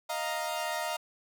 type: chord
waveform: sawtooth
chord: Eb suspended second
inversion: none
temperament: equal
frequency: 622.3 / 698.5 / 932.3 Hz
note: Eb5 / F5 / Bb5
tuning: 0 / 0 / 0 cents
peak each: -32 dBFS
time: 0.09-0.97 s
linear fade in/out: 10 ms
effects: none